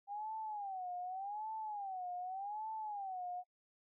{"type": "tone with vibrato", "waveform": "sine", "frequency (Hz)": 793, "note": "G5", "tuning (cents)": 20, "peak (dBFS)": -40, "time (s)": [0.07, 3.44], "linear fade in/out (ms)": 50, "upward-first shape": "sine", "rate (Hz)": 0.85, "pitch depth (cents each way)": 180, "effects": ["noise-tail reverb RT60 0.1 s tail -26 dB re dry"]}